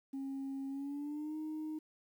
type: tone with pitch glide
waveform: sine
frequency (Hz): 271.5 to 310.1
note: C#4 to D#4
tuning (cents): -36 to -6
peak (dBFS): -36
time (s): 0.13-1.79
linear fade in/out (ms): 10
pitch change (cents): +230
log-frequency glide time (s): 0.69-1.36
effects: tanh soft clip ceiling -36 dBFS + 11-bit